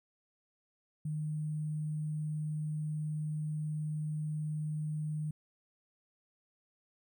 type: tone with sample-and-hold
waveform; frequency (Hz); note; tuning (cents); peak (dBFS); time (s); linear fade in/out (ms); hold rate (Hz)
sine; 153.1; D#3; -28; -33; 1.05-5.31; 5; 8820
effects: none